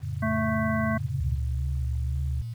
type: chord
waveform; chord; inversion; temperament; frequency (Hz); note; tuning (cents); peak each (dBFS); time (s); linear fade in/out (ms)
sine; F augmented; none; equal; 87.31 / 110 / 138.59; F2 / A2 / C#3; 0 / 0 / 0; -33; 0-1.4; 50
type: harmonic tone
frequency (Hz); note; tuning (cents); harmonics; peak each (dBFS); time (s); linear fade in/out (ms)
220.3; A3; +2; 1 / 3 / 5 / 7 / 9; -26 / -31 / -33 / -34 / -36; 0.22-0.98; 10
type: tone with vibrato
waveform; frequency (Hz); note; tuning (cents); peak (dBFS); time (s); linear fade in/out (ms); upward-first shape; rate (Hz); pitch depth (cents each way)
sine; 123.47; B2; 0; -31; 1.03-2.54; 10; sine; 1.9; 120
type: tone with pitch glide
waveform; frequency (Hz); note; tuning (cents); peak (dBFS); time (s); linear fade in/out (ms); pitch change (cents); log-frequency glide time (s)
sine; 70.8 to 72.96; C#2 to D2; +37 to -11; -26; 1.2-2.42; 5; +52; 1.91-2.18
effects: 9-bit